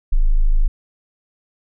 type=tone; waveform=sine; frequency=26.52 Hz; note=G#0; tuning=37 cents sharp; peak=-10 dBFS; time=0.12-0.68 s; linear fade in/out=10 ms; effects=none